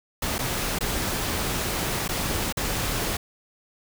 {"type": "noise with dropouts", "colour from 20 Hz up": "pink", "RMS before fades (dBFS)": -27, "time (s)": [0.22, 3.17], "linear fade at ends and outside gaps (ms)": 5, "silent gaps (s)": [[0.383, 0.389], [0.788, 0.807], [2.079, 2.089], [2.525, 2.57]], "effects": []}